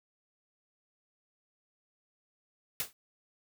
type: noise with exponential decay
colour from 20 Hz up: white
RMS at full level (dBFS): -29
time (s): 2.8-2.93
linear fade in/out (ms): 1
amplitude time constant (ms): 27
effects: none